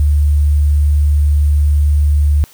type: tone with sample-and-hold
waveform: sine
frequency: 73.42 Hz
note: D2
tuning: in tune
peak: -8 dBFS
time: 0-2.44 s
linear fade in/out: 0 ms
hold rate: 8820 Hz
effects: white hiss -44 dBFS RMS until 2.53 s